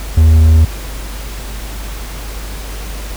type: tone with hard clipping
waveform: triangle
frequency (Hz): 79.9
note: D#2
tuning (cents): +47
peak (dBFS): -5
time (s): 0.17-0.65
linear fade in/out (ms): 5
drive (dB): 6
effects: added 50 Hz sine -23 dBFS peak until 3.16 s + pink hiss -30 dBFS RMS until 3.16 s